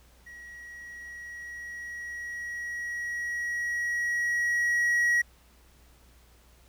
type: tone with level ramp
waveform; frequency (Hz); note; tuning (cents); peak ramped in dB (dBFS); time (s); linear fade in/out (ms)
triangle; 1910; A#6; +42; -42 to -19; 0.26-5.22; 10
effects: added 60 Hz sine -57 dBFS peak until 6.68 s + pink hiss -61 dBFS RMS until 6.68 s